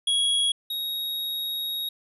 square tone pair in turn, 3322 / 3774 Hz, G#7 / A#7, 0 / +21 cents, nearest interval major second, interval 221 cents, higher second, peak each -21 / -28 dBFS, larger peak first, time 0.07-0.52 / 0.7-1.89 s, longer second, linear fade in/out 5 ms, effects resampled to 32000 Hz

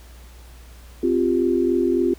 sine chord, C suspended fourth, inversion none, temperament just, 261.6 / 348.8 / 392.4 Hz, C4 / F4 / G4, 0 / -2 / +2 cents, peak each -22 / -19 / -23 dBFS, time 1.03-2.14 s, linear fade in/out 5 ms, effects added 60 Hz sine -41 dBFS peak until 2.18 s + pink hiss -50 dBFS RMS until 2.18 s

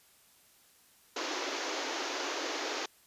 pink band-pass noise, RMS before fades -36 dBFS, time 1.16-2.86 s, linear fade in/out 5 ms, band 280 to 6800 Hz, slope 96 dB/octave, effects white hiss -63 dBFS RMS until 3.06 s + resampled to 32000 Hz

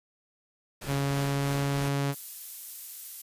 pink noise with tremolo, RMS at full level -39 dBFS, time 0.81-1.89 s, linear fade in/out 10 ms, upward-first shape sine, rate 3.1 Hz, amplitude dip 55%
sawtooth tone with pitch glide, 139.3 to 140.19 Hz, C#3 to C#3, +9 to +20 cents, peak -22 dBFS, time 0.86-2.15 s, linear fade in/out 50 ms, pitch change +11 cents, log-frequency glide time 0.97-1.58 s
violet noise, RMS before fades -38 dBFS, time 2.12-3.22 s, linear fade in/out 10 ms
effects resampled to 32000 Hz

